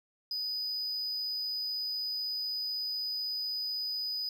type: tone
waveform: triangle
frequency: 4978 Hz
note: D#8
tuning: in tune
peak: -31 dBFS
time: 0.31-4.29 s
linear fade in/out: 2 ms
effects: none